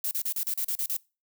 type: noise bursts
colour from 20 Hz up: violet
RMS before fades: -29 dBFS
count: 9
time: 0.04-0.967 s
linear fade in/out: 2 ms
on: 71 ms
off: 36 ms
effects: noise-tail reverb RT60 0.3 s tail -24 dB re dry